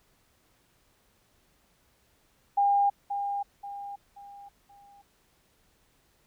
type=tone with echo; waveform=sine; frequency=805 Hz; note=G5; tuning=46 cents sharp; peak=-20 dBFS; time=2.57-2.9 s; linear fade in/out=10 ms; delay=530 ms; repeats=4; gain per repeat=-8 dB; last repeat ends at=5.02 s; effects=pink hiss -67 dBFS RMS until 6.26 s